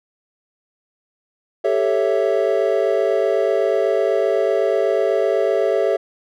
triangle chord, A dominant seventh, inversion third, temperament equal, 392 / 440 / 554.4 / 659.3 Hz, G4 / A4 / C#5 / E5, 0 / 0 / 0 / 0 cents, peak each -19 dBFS, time 1.64-5.97 s, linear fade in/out 10 ms, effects none

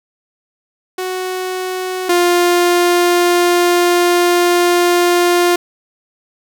sawtooth tone pair in turn, 369.9 / 351.2 Hz, F#4 / F4, 0 / +10 cents, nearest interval minor second, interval 90 cents, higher first, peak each -15 / -6 dBFS, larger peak second, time 0.98-2.09 / 2.09-5.56 s, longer second, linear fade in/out 5 ms, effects none

